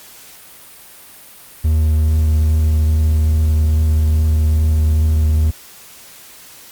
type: tone with vibrato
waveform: triangle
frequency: 77.78 Hz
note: D#2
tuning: in tune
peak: -9 dBFS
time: 1.64-5.51 s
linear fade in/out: 10 ms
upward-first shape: triangle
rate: 2.4 Hz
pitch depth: 13 cents each way
effects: white hiss -40 dBFS RMS until 6.71 s + Opus 48 kbps